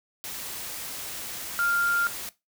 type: tone in noise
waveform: sine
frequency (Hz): 1396.9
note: F6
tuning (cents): 0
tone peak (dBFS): -22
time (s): 1.59-2.07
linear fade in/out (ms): 0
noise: white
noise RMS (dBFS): -36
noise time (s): 0.24-2.29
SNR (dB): +11
effects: noise-tail reverb RT60 0.2 s tail -17 dB re dry